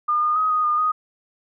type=tone with pitch steps; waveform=sine; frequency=1212 / 1220 / 1262 / 1243 / 1215 / 1246 Hz; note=D#6 / D#6 / D#6 / D#6 / D#6 / D#6; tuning=-46 / -34 / +24 / -2 / -42 / +2 cents; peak=-17 dBFS; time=0.08-0.92 s; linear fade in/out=10 ms; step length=140 ms; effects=none